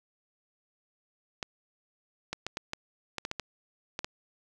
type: clicks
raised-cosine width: 0.2 ms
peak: -16 dBFS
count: 11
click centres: 1.428 / 2.33 / 2.466 / 2.571 / 2.734 / 3.183 / 3.251 / 3.314 / 3.397 / 3.991 / 4.045 s
effects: none